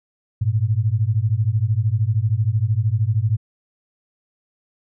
sine beating tone pair, 102.5 / 115.5 Hz, G#2 / A#2, -22 / -16 cents, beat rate 13 Hz, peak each -19 dBFS, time 0.41-3.37 s, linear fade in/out 10 ms, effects none

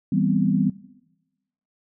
sine chord, C major seventh, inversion first, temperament just, 163.52 / 196.22 / 245.3 / 261.6 Hz, E3 / G3 / B3 / C4, -14 / +2 / -12 / 0 cents, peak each -24 / -21 / -24 / -26 dBFS, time 0.12-0.7 s, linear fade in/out 5 ms, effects noise-tail reverb RT60 1.0 s tail -19 dB re dry

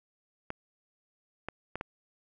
clicks, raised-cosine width 0.5 ms, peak -20 dBFS, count 4, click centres 0.504 / 1.486 / 1.756 / 1.811 s, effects none

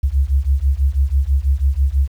sine beating tone pair, 65.5 / 71.6 Hz, C2 / D2, +2 / -43 cents, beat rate 6.1 Hz, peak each -16 dBFS, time 0.03-2.08 s, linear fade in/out 10 ms, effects 8-bit

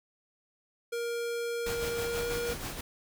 square tone with pitch glide, 470 to 474.9 Hz, A#4 to A#4, +14 to +32 cents, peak -32 dBFS, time 0.92-2.54 s, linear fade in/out 10 ms, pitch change +18 cents, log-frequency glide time 2.07-2.29 s
pink noise with tremolo, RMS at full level -36 dBFS, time 1.66-2.81 s, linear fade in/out 5 ms, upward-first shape sine, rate 6.2 Hz, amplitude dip 50%
effects none

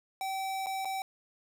square tone with dropouts, 770 Hz, G5, 31 cents flat, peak -33 dBFS, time 0.21-1.02 s, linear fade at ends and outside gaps 1 ms, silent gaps 0.661-0.668 / 0.848-0.854 s, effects none

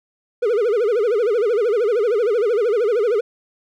triangle tone with vibrato, 445.2 Hz, A4, 20 cents sharp, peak -13 dBFS, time 0.42-3.21 s, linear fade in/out 10 ms, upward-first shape sine, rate 13 Hz, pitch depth 190 cents each way, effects none

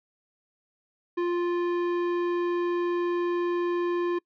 sine tone with tanh clipping, 349.2 Hz, F4, in tune, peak -26 dBFS, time 1.17-4.19 s, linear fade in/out 10 ms, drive 14 dB, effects noise-tail reverb RT60 0.1 s tail -25 dB re dry

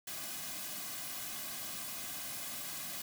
white noise with comb filter, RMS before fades -42 dBFS, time 0.07-3.02 s, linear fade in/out 5 ms, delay 2.2 ms, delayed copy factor -0.7, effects none

